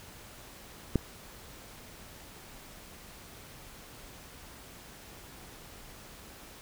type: click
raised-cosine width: 3 ms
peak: -11 dBFS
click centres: 0.957 s
effects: pink hiss -50 dBFS RMS until 6.61 s